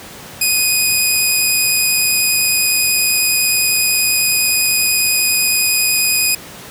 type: tone with vibrato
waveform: 10% pulse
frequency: 2489 Hz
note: D#7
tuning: in tune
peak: -4 dBFS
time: 0.41-6.35 s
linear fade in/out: 5 ms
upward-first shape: triangle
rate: 10 Hz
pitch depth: 8 cents each way
effects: pink hiss -34 dBFS RMS until 6.7 s + high-pass 80 Hz 12 dB/octave